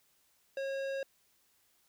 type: tone with tanh clipping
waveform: sine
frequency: 544 Hz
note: C#5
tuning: 33 cents flat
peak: -36 dBFS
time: 0.57-1.03 s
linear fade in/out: 2 ms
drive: 16 dB
effects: white hiss -71 dBFS RMS until 1.88 s